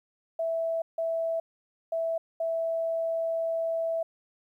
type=tone bursts at uneven times; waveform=sine; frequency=658 Hz; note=E5; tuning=3 cents flat; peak=-26 dBFS; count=4; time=0.39-0.82 / 0.98-1.4 / 1.92-2.18 / 2.4-4.03 s; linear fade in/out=5 ms; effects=11-bit